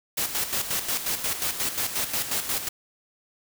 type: noise with tremolo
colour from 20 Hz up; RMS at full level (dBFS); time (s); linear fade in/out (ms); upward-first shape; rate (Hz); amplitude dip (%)
white; -26; 0.17-2.69; 10; square; 5.6; 60
effects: none